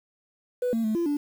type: tone with pitch steps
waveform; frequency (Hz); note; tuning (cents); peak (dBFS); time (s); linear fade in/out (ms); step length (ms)
sine; 495.5 / 227.2 / 217.6 / 341.2 / 290.6; B4 / A#3 / A3 / F4 / D4; +6 / -44 / -19 / -40 / -18; -21; 0.62-1.17; 5; 110
effects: tanh soft clip ceiling -21 dBFS + 8-bit